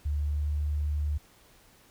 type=tone with pitch glide; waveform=sine; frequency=73.42 to 74.14 Hz; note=D2 to D2; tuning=0 to +17 cents; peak=-26 dBFS; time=0.05-1.18 s; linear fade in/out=10 ms; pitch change=+17 cents; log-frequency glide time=0.31-0.44 s; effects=pink hiss -59 dBFS RMS until 1.9 s